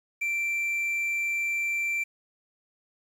triangle tone with quantisation, 2349 Hz, D7, in tune, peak -24 dBFS, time 0.21-2.04 s, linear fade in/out 10 ms, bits 9, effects none

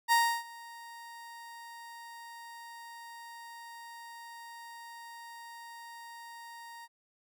30% pulse tone with ADSR envelope, 932.3 Hz, A#5, in tune, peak -19 dBFS, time 0.08-6.88 s, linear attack 41 ms, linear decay 310 ms, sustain -24 dB, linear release 41 ms, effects none

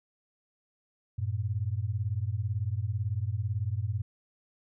sine beating tone pair, 95 / 113 Hz, F#2 / A2, +46 / +47 cents, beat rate 18 Hz, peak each -31 dBFS, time 1.18-4.02 s, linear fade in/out 10 ms, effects none

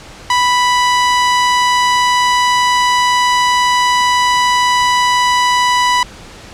sawtooth tone, 987.8 Hz, B5, in tune, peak -6 dBFS, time 0.3-6.03 s, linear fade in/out 2 ms, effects pink hiss -35 dBFS RMS until 6.53 s + low-pass 7000 Hz 12 dB/octave

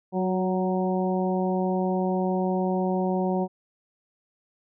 harmonic tone with a mistuned harmonic, 186.1 Hz, F#3, 10 cents sharp, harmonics 1 / 2 / 3 / 4 / 5, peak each -25 / -28 / -31 / -31 / -35 dBFS, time 0.12-3.48 s, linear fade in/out 50 ms, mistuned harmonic 2, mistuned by -22 cents, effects none

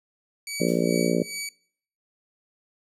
15% pulse tone with tremolo, 2276 Hz, C#7, 45 cents sharp, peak -23 dBFS, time 0.47-1.49 s, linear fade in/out 2 ms, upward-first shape sine, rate 2.4 Hz, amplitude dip 80%
harmonic tone, 58.27 Hz, A#1, in tune, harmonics 3 / 4 / 5 / 6 / 7 / 8 / 9 / 10, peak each -26 / -27 / -28 / -29 / -29 / -30 / -31 / -31 dBFS, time 0.6-1.23 s, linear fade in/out 5 ms
blue noise with exponential decay, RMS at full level -40 dBFS, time 0.68-1.12 s, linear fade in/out 2 ms, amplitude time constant 94 ms
effects noise-tail reverb RT60 0.6 s tail -24 dB re dry + resampled to 32000 Hz

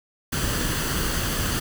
pink noise with comb filter, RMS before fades -25 dBFS, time 0.32-1.6 s, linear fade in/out 10 ms, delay 0.65 ms, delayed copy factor +0.5, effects none

